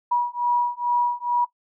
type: beating tone pair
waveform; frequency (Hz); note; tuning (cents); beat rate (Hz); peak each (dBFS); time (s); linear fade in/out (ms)
sine; 965 / 967.3; B5 / B5; -40 / -36; 2.3; -23; 0.11-1.45; 10
effects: noise-tail reverb RT60 0.1 s tail -18 dB re dry